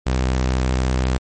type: tone with vibrato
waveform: sawtooth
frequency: 63.9 Hz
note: C2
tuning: 40 cents flat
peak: -13 dBFS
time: 0.06-1.18 s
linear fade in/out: 10 ms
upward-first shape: sine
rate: 14 Hz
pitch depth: 18 cents each way
effects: MP3 32 kbps